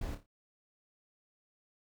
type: noise with echo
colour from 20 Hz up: brown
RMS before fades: -38 dBFS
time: 0.01-0.15 s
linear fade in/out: 5 ms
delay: 28 ms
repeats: 4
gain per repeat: -8 dB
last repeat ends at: 0.262 s
effects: none